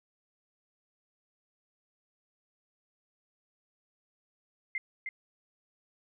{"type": "tone with echo", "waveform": "sine", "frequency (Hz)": 2093, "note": "C7", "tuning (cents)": 0, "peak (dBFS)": -30, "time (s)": [4.75, 4.78], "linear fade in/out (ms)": 2, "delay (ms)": 310, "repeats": 1, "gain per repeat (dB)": -4, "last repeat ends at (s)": 5.09, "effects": []}